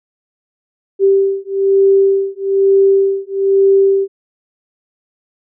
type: beating tone pair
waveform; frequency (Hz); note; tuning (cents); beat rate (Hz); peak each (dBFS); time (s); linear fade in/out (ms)
sine; 390.6 / 391.7; G4 / G4; -6 / -1; 1.1; -12; 0.99-4.08; 50
effects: none